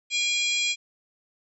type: harmonic tone with a mistuned harmonic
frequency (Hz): 823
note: G#5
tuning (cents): -16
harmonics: 3 / 4 / 5 / 6 / 7 / 8 / 9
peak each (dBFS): -26 / -28 / -33 / -36 / -39 / -40 / -31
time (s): 0.1-0.76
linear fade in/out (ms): 50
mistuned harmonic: 3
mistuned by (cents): -50
effects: none